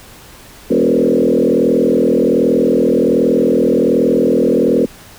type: tone with frequency modulation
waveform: sine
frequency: 364.3 Hz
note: F#4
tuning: 27 cents flat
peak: -9 dBFS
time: 0.7-4.86 s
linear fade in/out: 10 ms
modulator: 41.3 Hz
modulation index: 3.8
effects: pink hiss -39 dBFS RMS until 5.18 s